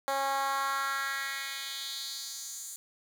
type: tone with high-pass filter sweep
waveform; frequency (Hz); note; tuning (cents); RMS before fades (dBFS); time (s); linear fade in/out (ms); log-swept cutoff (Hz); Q
10% pulse; 273.4; C#4; -24; -34; 0.08-2.76; 0; 630 to 8000; 2.3
effects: none